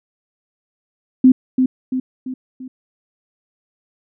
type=tone with echo; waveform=sine; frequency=257.5 Hz; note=C4; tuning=28 cents flat; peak=-5 dBFS; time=1.24-1.32 s; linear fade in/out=5 ms; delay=340 ms; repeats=4; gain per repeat=-6 dB; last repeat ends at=2.68 s; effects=none